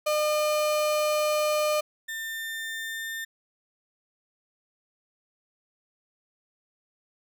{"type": "tone pair in turn", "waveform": "35% pulse", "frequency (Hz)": [605, 1799.9], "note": ["D#5", "A6"], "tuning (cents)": [-49, 39], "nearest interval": "octave + perfect fifth", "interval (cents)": 1888, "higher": "second", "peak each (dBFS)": [-21, -30], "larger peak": "first", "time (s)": [[0.06, 1.81], [2.08, 3.25]], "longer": "first", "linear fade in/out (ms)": 10, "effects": []}